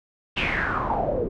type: noise with low-pass filter sweep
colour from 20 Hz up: pink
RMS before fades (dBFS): -25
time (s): 0.36-1.29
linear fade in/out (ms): 20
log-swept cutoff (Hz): 2900 to 400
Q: 6.8
effects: none